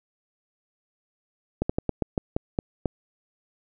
slowing click train, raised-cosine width 2 ms, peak -10 dBFS, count 9, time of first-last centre 1.62-2.857 s, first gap 75 ms, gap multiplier 1.2, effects none

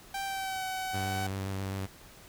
sawtooth tone with pitch glide, 784 to 754.2 Hz, G5 to F#5, 0 to +33 cents, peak -29 dBFS, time 0.14-1.27 s, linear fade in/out 5 ms, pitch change -67 cents, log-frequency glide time 0.24-0.64 s
sawtooth tone with vibrato, 96.8 Hz, G2, 21 cents flat, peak -29 dBFS, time 0.93-1.87 s, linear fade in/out 20 ms, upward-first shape square, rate 7.6 Hz, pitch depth 13 cents each way
effects pink hiss -53 dBFS RMS until 2.28 s

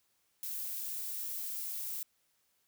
violet noise, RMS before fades -39 dBFS, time 0.43-2.03 s, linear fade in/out 0 ms, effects white hiss -75 dBFS RMS until 2.67 s

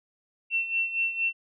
sine tone with tremolo, 2702 Hz, E7, 42 cents sharp, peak -22 dBFS, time 0.5-1.33 s, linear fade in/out 50 ms, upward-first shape sine, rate 4.3 Hz, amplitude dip 70%, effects none

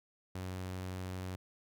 sawtooth tone, 92.5 Hz, F#2, in tune, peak -35 dBFS, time 0.35-1.36 s, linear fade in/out 5 ms, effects none

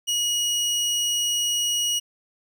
25% pulse tone, 2900 Hz, F#7, 35 cents flat, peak -18 dBFS, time 0.07-2 s, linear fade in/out 20 ms, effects none

